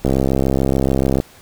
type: click train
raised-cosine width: 2 ms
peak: -3 dBFS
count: 78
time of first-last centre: 0.05-1.201 s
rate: 66.9 Hz
effects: pink hiss -45 dBFS RMS until 1.41 s